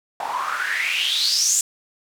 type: noise with band-pass filter sweep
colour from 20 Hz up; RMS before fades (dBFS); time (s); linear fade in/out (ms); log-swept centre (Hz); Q
white; -22; 0.2-1.61; 2; 770 to 7600; 7.9
effects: none